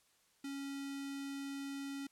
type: tone with notch filter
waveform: square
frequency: 277.2 Hz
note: C#4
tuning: in tune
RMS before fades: -43 dBFS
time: 0.44-2.07 s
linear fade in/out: 5 ms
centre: 670 Hz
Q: 0.69
effects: white hiss -72 dBFS RMS until 2.11 s + low-pass 11000 Hz 12 dB/octave